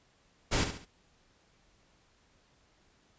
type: noise with echo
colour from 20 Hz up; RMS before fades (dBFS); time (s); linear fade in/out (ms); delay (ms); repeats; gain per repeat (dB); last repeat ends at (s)
pink; -28; 0.51-0.65; 20; 69; 3; -8; 0.857
effects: pink hiss -67 dBFS RMS until 3.18 s + resampled to 16000 Hz